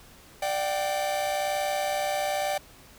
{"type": "tone cluster", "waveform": "45% pulse", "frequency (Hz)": [591, 713, 774], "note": ["D5", "F5", "G5"], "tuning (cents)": [11, 36, -22], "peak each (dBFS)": [-29, -37, -29], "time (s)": [0.42, 2.58], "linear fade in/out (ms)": 5, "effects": ["pink hiss -52 dBFS RMS until 2.98 s"]}